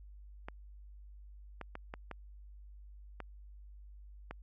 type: clicks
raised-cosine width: 0.5 ms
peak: -27 dBFS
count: 7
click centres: 0.485 / 1.613 / 1.754 / 1.939 / 2.113 / 3.203 / 4.31 s
effects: added 50 Hz sine -50 dBFS peak until 4.42 s